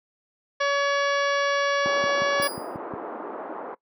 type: harmonic tone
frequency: 565 Hz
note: C#5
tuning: 33 cents sharp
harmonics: 1 / 2 / 3 / 4 / 5 / 6 / 7 / 8 / 9 / 10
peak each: -24 / -26 / -26 / -34 / -38 / -36 / -44 / -40 / -44 / -41 dBFS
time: 0.6-2.48 s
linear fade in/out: 10 ms
type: band-pass noise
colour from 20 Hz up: pink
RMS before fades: -35 dBFS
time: 1.85-3.75 s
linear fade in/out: 10 ms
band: 310 to 1200 Hz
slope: 24 dB/octave
type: click train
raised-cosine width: 3 ms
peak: -18 dBFS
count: 7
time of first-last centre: 1.86-2.937 s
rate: 5.57 Hz
type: tone with exponential decay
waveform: 15% pulse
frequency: 4905 Hz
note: D#8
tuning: 26 cents flat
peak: -20 dBFS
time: 2.42-2.77 s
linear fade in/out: 5 ms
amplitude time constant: 75 ms
effects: noise-tail reverb RT60 0.1 s tail -20 dB re dry + high-pass 150 Hz 12 dB/octave